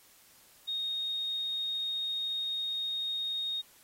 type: tone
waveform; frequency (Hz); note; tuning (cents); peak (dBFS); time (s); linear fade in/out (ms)
sine; 3718; A#7; -5; -31; 0.67-3.62; 20
effects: white hiss -60 dBFS RMS until 3.83 s + AAC 48 kbps